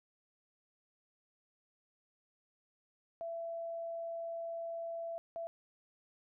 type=tone bursts at uneven times; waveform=sine; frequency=669 Hz; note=E5; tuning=25 cents sharp; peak=-38 dBFS; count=2; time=3.21-5.18 / 5.36-5.47 s; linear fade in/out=0 ms; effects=none